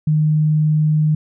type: tone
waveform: sine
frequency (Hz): 153.5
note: D#3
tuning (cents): -23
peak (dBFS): -12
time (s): 0.07-1.15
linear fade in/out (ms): 5
effects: none